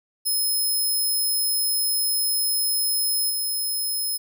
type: tone with level steps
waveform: 5% pulse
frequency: 5150 Hz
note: E8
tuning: 41 cents flat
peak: -15 / -18 dBFS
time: 0.25-4.18 s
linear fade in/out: 20 ms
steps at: 3.29 s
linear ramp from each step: 20 ms
effects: none